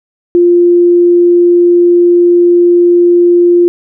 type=tone; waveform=sine; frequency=349.2 Hz; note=F4; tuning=in tune; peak=-3 dBFS; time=0.35-3.68 s; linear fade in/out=0 ms; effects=none